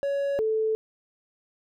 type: tone pair in turn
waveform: triangle / sine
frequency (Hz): 560 / 438.6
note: C#5 / A4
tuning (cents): +18 / -6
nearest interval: major third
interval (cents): 424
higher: first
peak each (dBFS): -22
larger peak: neither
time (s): 0.03-0.39 / 0.39-0.75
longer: neither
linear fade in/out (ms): 0
effects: none